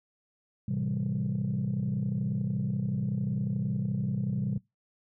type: chord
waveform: sine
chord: A minor seventh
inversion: none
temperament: equal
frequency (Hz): 110 / 130.81 / 164.81 / 196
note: A2 / C3 / E3 / G3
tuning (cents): 0 / 0 / 0 / 0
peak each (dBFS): -35 / -30 / -34 / -31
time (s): 0.68-4.58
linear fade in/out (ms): 5
effects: noise-tail reverb RT60 0.2 s tail -23 dB re dry + tanh soft clip ceiling -22 dBFS